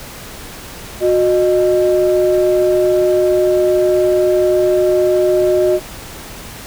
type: tone pair together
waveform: sine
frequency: 364.7 / 614 Hz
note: F#4 / D#5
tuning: -25 / -23 cents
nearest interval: major sixth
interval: 902 cents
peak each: -11 / -13 dBFS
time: 1-5.8 s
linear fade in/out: 50 ms
effects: tanh soft clip ceiling -4 dBFS + pink hiss -32 dBFS RMS until 6.66 s